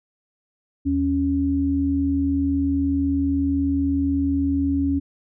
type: tone pair together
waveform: sine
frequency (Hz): 78.99 / 277.2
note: D#2 / C#4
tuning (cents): +27 / 0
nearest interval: octave + minor seventh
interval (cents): 2173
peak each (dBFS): -25 / -19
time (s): 0.85-5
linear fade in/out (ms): 20
effects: none